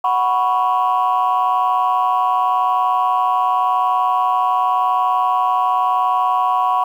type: chord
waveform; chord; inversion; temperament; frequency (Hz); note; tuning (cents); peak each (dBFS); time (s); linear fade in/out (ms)
sine; F# suspended fourth; none; equal; 740 / 987.8 / 1108.7; F#5 / B5 / C#6; 0 / 0 / 0; -17; 0.04-6.84; 5
effects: tanh soft clip ceiling -8 dBFS + 8-bit